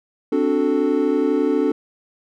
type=chord; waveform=triangle; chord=D dominant seventh; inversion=third; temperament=equal; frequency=261.6 / 293.7 / 370 / 440 Hz; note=C4 / D4 / F#4 / A4; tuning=0 / 0 / 0 / 0 cents; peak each=-21 / -18 / -22 / -19 dBFS; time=0.32-1.72 s; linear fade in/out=5 ms; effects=none